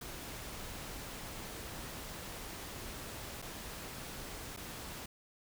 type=noise with dropouts; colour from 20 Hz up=pink; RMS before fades=-45 dBFS; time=0.01-5.06 s; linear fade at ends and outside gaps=5 ms; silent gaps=3.419-3.423 / 4.565-4.572 s; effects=none